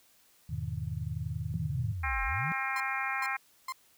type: chord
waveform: sine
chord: E major seventh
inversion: none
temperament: just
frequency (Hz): 82.41 / 103.01 / 123.61 / 154.51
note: E2 / G#2 / B2 / D#3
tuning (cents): 0 / -14 / +2 / -12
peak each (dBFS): -38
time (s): 0.49-1.93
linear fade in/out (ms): 10
type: linear two-way sweep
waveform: sine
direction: down then up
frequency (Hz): 174.61 to 40.39 to 174.61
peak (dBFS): -33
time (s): 1.54-2.52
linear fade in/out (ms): 0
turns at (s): 2.24
type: harmonic tone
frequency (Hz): 266.8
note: C4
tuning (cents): +34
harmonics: 3 / 4 / 5 / 6 / 7 / 8 / 9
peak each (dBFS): -38 / -38 / -38 / -38 / -38 / -38 / -38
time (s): 2.03-3.37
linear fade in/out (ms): 10
type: tone bursts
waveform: 35% pulse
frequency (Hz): 1046.5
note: C6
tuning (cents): 0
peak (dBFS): -32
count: 3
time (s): 2.76-3.723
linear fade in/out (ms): 2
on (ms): 41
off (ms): 420
effects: white hiss -64 dBFS RMS until 3.97 s